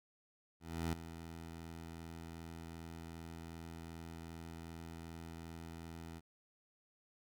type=tone with ADSR envelope; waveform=15% pulse; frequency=82.6 Hz; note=E2; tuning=4 cents sharp; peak=-28 dBFS; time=0.6-6.21 s; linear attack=330 ms; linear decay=9 ms; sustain=-13 dB; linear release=35 ms; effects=none